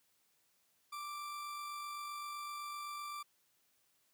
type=tone with amplitude modulation; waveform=40% pulse; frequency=1174.7 Hz; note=D6; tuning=in tune; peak=-40 dBFS; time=0.92-3.23 s; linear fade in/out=10 ms; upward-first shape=sine; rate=47.8 Hz; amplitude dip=25%; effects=white hiss -75 dBFS RMS until 4.13 s + high-pass 60 Hz 12 dB/octave